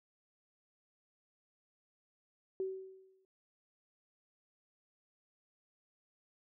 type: tone with exponential decay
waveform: sine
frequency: 380 Hz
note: F#4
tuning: 46 cents sharp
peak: -32 dBFS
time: 2.6-3.25 s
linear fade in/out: 1 ms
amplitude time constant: 140 ms
effects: none